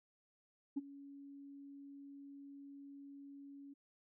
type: tone with ADSR envelope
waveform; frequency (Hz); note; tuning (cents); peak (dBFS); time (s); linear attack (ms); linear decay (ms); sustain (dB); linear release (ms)
sine; 280; C#4; +18; -32; 0.76-3.74; 15; 27; -19; 13
effects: tanh soft clip ceiling -31 dBFS